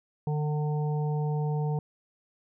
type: harmonic tone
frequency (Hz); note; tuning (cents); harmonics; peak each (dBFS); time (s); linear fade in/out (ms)
150; D3; +37; 1 / 3 / 5 / 6; -26 / -36 / -40 / -42; 0.27-1.79; 2
effects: none